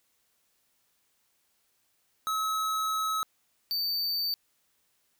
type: tone pair in turn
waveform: square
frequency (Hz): 1287 / 4586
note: E6 / D8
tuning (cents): -42 / -42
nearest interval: octave + minor seventh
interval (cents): 2200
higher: second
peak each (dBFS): -28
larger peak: neither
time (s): 2.27-3.23 / 3.71-4.34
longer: first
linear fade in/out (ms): 0
effects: white hiss -72 dBFS RMS until 5.19 s